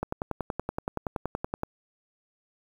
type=click train; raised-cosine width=1 ms; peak=-15 dBFS; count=18; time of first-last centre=0.03-1.634 s; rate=10.6 Hz; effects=8-bit